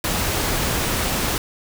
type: noise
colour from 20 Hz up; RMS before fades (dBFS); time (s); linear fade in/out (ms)
pink; -22; 0.04-1.38; 2
effects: none